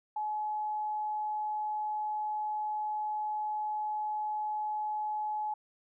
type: tone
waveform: sine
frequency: 850 Hz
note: G#5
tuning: 40 cents sharp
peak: -31 dBFS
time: 0.16-5.54 s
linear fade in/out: 5 ms
effects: none